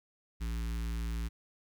square tone with notch filter, 56.6 Hz, A1, 50 cents sharp, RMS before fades -35 dBFS, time 0.4-1.29 s, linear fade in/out 20 ms, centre 610 Hz, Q 0.58, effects 12-bit

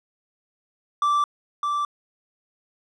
triangle tone pair in turn, 1169 / 1169 Hz, D6 / D6, -8 / -8 cents, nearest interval unison, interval 0 cents, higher neither, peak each -16 / -20 dBFS, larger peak first, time 1.02-1.24 / 1.63-1.85 s, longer neither, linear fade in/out 2 ms, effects resampled to 24000 Hz

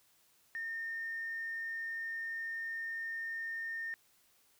sine tone, 1823 Hz, A#6, 39 cents flat, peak -36 dBFS, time 0.55-3.94 s, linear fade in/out 0 ms, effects tanh soft clip ceiling -32 dBFS + white hiss -69 dBFS RMS until 4.59 s

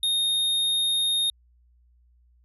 square tone, 3699 Hz, A#7, 14 cents flat, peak -22 dBFS, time 0.03-1.3 s, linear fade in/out 2 ms, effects added 60 Hz sine -57 dBFS peak until 2.44 s + resampled to 32000 Hz

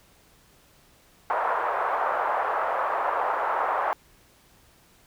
white band-pass noise, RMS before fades -26 dBFS, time 1.3-3.93 s, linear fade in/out 0 ms, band 580 to 1200 Hz, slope 24 dB/octave, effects pink hiss -58 dBFS RMS until 5.06 s

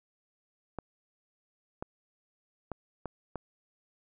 clicks, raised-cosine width 1 ms, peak -22 dBFS, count 5, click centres 0.787 / 1.825 / 2.717 / 3.057 / 3.357 s, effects none

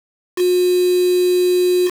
sine tone with quantisation, 360 Hz, F#4, 47 cents flat, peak -12 dBFS, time 0.36-1.91 s, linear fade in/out 50 ms, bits 4, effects none

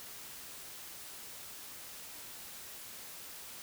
silence, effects white hiss -48 dBFS RMS until 3.62 s

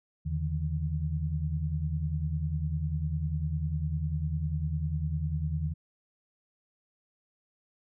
sine tone cluster, 80.4 / 147.9 / 157.9 Hz, E2 / D3 / D#3, -43 / +13 / +26 cents, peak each -31 / -34 / -33 dBFS, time 0.25-5.74 s, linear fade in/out 20 ms, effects none

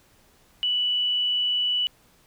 sine tone with frequency modulation, 2960 Hz, F#7, in tune, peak -21 dBFS, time 0.63-1.87 s, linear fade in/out 0 ms, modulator 65.3 Hz, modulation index 0.21, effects pink hiss -59 dBFS RMS until 2.26 s

